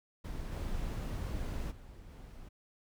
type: noise with level steps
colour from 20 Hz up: brown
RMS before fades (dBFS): -40 / -37 / -51 / -49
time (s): 0.24-2.49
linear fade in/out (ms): 10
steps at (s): 0.51 / 1.7 / 2.08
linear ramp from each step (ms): 20
effects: none